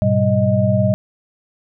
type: tone cluster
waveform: sine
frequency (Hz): 104.7 / 123.9 / 193.9 / 622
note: G#2 / B2 / G3 / D#5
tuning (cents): +15 / +6 / -19 / -1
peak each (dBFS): -18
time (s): 0.02-0.94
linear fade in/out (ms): 0
effects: none